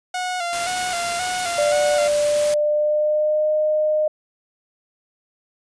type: tone with vibrato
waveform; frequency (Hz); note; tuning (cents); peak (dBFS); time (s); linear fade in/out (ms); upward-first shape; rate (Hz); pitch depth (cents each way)
sawtooth; 711; F5; +31; -19; 0.14-2.08; 5; square; 1.9; 47
type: noise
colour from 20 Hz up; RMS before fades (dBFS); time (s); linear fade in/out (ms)
white; -28; 0.53-2.54; 0
type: tone with pitch glide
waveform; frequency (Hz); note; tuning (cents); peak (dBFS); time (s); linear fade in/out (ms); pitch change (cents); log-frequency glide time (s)
sine; 590 to 612.9; D5 to D#5; +8 to -26; -16; 1.58-4.08; 5; +66; 2.24-3.5
effects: resampled to 22050 Hz